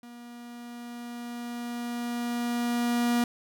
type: tone with level ramp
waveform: 45% pulse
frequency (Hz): 239.3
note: A#3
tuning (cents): +46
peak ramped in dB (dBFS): -44 to -22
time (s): 0.03-3.24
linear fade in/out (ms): 2
effects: none